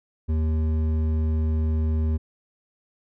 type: tone with hard clipping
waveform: sine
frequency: 78.7 Hz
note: D#2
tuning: 20 cents sharp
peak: -22 dBFS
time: 0.28-2.18 s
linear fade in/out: 20 ms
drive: 9 dB
effects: none